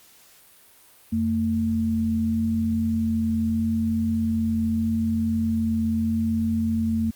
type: tone pair together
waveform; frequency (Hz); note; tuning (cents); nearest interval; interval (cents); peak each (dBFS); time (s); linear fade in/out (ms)
sine; 89.21 / 224.8; F2 / A3; +37 / +37; octave + major third; 1600; -28 / -21; 1.12-7.11; 10
effects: white hiss -53 dBFS RMS until 7.15 s + Opus 48 kbps